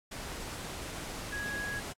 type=tone in noise; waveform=sine; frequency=1661.2 Hz; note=G#6; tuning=in tune; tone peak=-35 dBFS; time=1.32-1.8 s; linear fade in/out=10 ms; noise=pink; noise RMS=-41 dBFS; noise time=0.11-1.93 s; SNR=+3 dB; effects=low-pass 11000 Hz 12 dB/octave + AAC 64 kbps